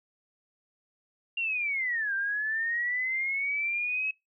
sine linear two-way sweep, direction down then up, 2794 to 1568 to 2577 Hz, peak -27 dBFS, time 1.37-4.11 s, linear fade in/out 5 ms, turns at 2.14 s, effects noise-tail reverb RT60 0.2 s tail -25 dB re dry

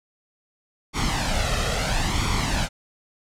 pink noise with flanger, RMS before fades -23 dBFS, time 0.93-2.69 s, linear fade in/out 50 ms, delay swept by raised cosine 0.88 to 1.59 ms, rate 0.75 Hz, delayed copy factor +0.65, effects low-pass 7000 Hz 12 dB/octave

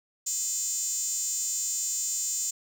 5% pulse tone with high-pass filter, 507 Hz, B4, 45 cents sharp, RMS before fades -30 dBFS, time 0.26-2.51 s, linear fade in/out 10 ms, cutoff 7300 Hz, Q 7.8, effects none

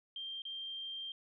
sine tone with dropouts, 3173 Hz, G7, 20 cents sharp, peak -40 dBFS, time 0.16-1.12 s, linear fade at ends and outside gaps 2 ms, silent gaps 0.42-0.452 s, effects none

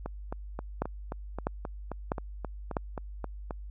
two click trains, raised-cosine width 1 ms, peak -21 / -14 dBFS, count 14 / 4, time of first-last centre 0.06-3.508 / 0.82-2.768 s, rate 3.77 / 1.54 Hz, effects added 50 Hz sine -39 dBFS peak until 3.7 s

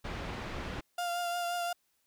pink low-pass noise, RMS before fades -39 dBFS, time 0.04-0.81 s, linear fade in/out 10 ms, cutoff 2900 Hz, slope 12 dB/octave
35% pulse tone with vibrato, 698.5 Hz, F5, in tune, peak -30 dBFS, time 0.98-1.73 s, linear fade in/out 5 ms, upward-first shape triangle, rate 5.7 Hz, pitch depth 23 cents each way
effects white hiss -75 dBFS RMS until 2.06 s

